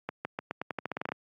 accelerating click train, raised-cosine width 0.5 ms, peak -17 dBFS, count 14, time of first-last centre 0.09-1.119 s, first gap 160 ms, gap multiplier 0.87, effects high-pass 150 Hz 12 dB/octave + AAC 64 kbps

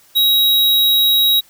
square tone, 3825 Hz, A#7, 44 cents sharp, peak -11 dBFS, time 0.15-1.41 s, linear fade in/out 20 ms, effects white hiss -50 dBFS RMS until 1.49 s

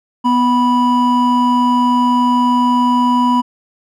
triangle tone pair together, 246.9 / 983.3 Hz, B3 / B5, 0 / -8 cents, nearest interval 2 octaves, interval 2392 cents, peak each -11 dBFS, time 0.24-3.42 s, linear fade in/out 20 ms, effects none

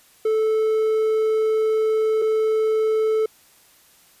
triangle tone pair in turn, 437.4 / 437.4 Hz, A4 / A4, -10 / -10 cents, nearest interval unison, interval 0 cents, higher neither, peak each -15 dBFS, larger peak neither, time 0.25-2.22 / 2.22-3.26 s, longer first, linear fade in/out 5 ms, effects white hiss -54 dBFS RMS until 4.2 s + resampled to 32000 Hz

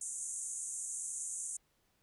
white band-pass noise, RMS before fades -41 dBFS, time 0.01-1.57 s, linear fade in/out 5 ms, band 6400 to 9800 Hz, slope 96 dB/octave, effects pink hiss -75 dBFS RMS until 2.02 s

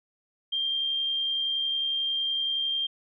sine tone with amplitude modulation, 3186 Hz, G7, 27 cents sharp, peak -24 dBFS, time 0.52-2.87 s, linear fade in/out 10 ms, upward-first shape sine, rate 70.9 Hz, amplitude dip 25%, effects none

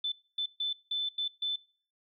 sine tone bursts at uneven times, 3520 Hz, A7, in tune, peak -29 dBFS, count 6, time 0.04-0.12 / 0.38-0.46 / 0.6-0.73 / 0.91-1.09 / 1.18-1.28 / 1.42-1.56 s, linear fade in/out 5 ms, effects noise-tail reverb RT60 0.5 s tail -24 dB re dry

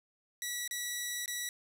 10% pulse tone with dropouts, 1944 Hz, B6, 28 cents flat, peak -26 dBFS, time 0.42-1.49 s, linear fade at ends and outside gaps 1 ms, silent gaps 0.677-0.71 / 1.259-1.278 s, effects none

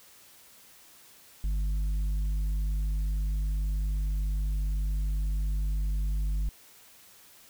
sine tone with tanh clipping, 50.1 Hz, G1, 38 cents sharp, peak -27 dBFS, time 1.44-6.49 s, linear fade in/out 0 ms, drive 6 dB, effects white hiss -55 dBFS RMS until 7.49 s

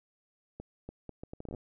accelerating click train, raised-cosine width 2 ms, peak -28 dBFS, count 12, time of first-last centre 0.6-1.548 s, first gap 290 ms, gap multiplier 0.7, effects none

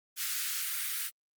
white high-pass noise, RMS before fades -34 dBFS, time 0.16-1.11 s, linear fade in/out 50 ms, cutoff 1300 Hz, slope 48 dB/octave, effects Opus 48 kbps

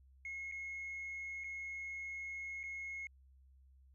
sine tone with dropouts, 2167 Hz, C#7, 40 cents flat, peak -40 dBFS, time 0.25-3.07 s, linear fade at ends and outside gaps 2 ms, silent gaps 0.515-0.521 / 1.438-1.442 / 2.632-2.637 s, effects tanh soft clip ceiling -39 dBFS + added 66 Hz sine -61 dBFS peak until 3.94 s

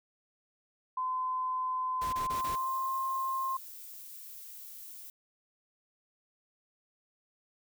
sine tone with pitch glide, 1024 to 1058.9 Hz, C6 to C6, -38 to +20 cents, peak -30 dBFS, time 0.97-3.57 s, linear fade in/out 5 ms, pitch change +58 cents, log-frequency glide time 1.99-2.95 s
pink noise bursts, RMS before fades -42 dBFS, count 4, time 2.01-2.559 s, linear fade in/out 10 ms, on 120 ms, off 23 ms
violet noise, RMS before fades -47 dBFS, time 2.36-5.1 s, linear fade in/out 2 ms
effects none

